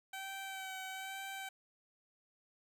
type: tone with vibrato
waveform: 15% pulse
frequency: 768 Hz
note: G5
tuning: 36 cents flat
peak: -36 dBFS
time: 0.13-1.49 s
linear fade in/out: 5 ms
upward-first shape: sine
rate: 1.1 Hz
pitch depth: 22 cents each way
effects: none